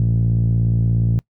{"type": "tone with low-pass filter", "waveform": "5% pulse", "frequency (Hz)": 57, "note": "A#1", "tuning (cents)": -38, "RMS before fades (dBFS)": -17, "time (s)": [0, 1.19], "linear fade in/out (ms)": 0, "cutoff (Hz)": 130, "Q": 4.9, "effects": ["noise-tail reverb RT60 0.1 s tail -23 dB re dry"]}